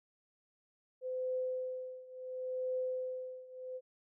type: tone with tremolo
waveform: sine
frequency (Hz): 511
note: C5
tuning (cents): -41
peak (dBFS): -32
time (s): 1.01-3.81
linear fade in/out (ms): 50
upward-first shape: triangle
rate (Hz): 0.71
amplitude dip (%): 90
effects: none